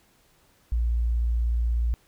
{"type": "tone", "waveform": "sine", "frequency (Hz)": 58.27, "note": "A#1", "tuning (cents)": 0, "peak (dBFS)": -21, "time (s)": [0.72, 1.94], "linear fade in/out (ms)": 0, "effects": ["pink hiss -62 dBFS RMS until 2.07 s"]}